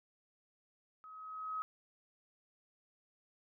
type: tone with level ramp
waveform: sine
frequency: 1272 Hz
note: D#6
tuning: 38 cents sharp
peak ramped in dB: -51 to -35 dBFS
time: 1.04-1.62 s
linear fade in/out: 0 ms
effects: none